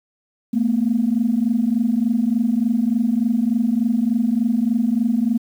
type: tone pair together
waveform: sine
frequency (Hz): 220 / 243.4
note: A3 / B3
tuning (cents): 0 / -25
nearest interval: major second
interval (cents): 175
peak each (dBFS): -18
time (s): 0.53-5.38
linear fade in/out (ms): 10
effects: tanh soft clip ceiling -8 dBFS + 8-bit